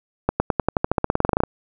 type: accelerating click train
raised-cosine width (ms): 1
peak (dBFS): -3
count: 19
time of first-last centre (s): 0.29-1.436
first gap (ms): 110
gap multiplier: 0.93
effects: none